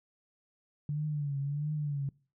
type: tone with vibrato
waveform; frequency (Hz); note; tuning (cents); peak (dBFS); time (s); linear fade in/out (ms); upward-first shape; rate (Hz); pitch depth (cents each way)
sine; 145.4; D3; -17; -30; 0.89-2.09; 2; triangle; 1.5; 93
effects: noise-tail reverb RT60 0.4 s tail -23 dB re dry